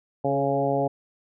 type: harmonic tone with a mistuned harmonic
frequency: 138.59 Hz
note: C#3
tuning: in tune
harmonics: 1 / 2 / 3 / 4 / 5 / 6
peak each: -30 / -29 / -28 / -26 / -27 / -31 dBFS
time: 0.24-0.88 s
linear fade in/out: 10 ms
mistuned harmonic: 3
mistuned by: +18 cents
effects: none